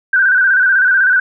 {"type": "tone with vibrato", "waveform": "sine", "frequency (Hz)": 1534, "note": "G6", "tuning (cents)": -38, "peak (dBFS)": -8, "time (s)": [0.13, 1.2], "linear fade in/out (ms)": 5, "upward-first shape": "square", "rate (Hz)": 16, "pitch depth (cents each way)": 55, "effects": []}